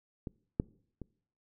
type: clicks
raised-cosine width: 3 ms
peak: -25 / -14 / -29 dBFS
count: 3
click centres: 0.272 / 0.599 / 1.017 s
effects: noise-tail reverb RT60 0.6 s tail -24 dB re dry